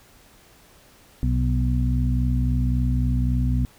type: harmonic tone with a mistuned harmonic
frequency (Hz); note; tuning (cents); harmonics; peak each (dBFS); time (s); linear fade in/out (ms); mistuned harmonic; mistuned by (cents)
61.74; B1; 0; 1 / 2 / 3 / 4; -21 / -23 / -34 / -27; 1.23-3.65; 0; 2; +27
effects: pink hiss -53 dBFS RMS until 3.78 s